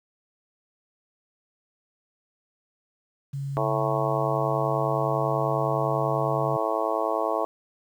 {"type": "tone", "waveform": "sine", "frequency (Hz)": 138.59, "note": "C#3", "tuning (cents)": 0, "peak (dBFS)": -28, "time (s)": [3.33, 6.57], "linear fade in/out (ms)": 10}
{"type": "harmonic tone", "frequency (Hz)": 110, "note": "A2", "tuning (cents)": 0, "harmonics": [3, 4, 5, 6, 7, 8, 9, 10], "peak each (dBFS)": [-34, -31, -31, -28, -33, -33, -34, -31], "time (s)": [3.57, 7.45], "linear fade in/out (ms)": 0}
{"effects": ["9-bit"]}